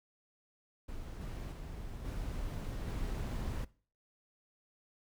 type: noise with level steps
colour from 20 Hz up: brown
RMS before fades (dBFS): -44 / -41 / -44 / -39 / -37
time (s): 0.88-3.65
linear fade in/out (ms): 10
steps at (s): 1.2 / 1.51 / 2.04 / 2.86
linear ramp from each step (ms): 20
effects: noise-tail reverb RT60 0.4 s tail -20 dB re dry